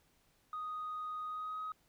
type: tone with pitch glide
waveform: sine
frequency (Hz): 1244.5 to 1262.6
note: D#6 to D#6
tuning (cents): 0 to +25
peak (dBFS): -37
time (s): 0.53-1.72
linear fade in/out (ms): 2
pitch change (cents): +25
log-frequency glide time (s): 1.27-1.6
effects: tanh soft clip ceiling -35 dBFS + pink hiss -72 dBFS RMS until 1.88 s